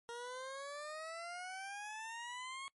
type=exponential sweep; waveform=20% pulse; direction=up; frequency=466.2 to 1101 Hz; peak=-39 dBFS; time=0.09-2.68 s; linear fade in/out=0 ms; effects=noise-tail reverb RT60 0.1 s tail -25 dB re dry + MP3 48 kbps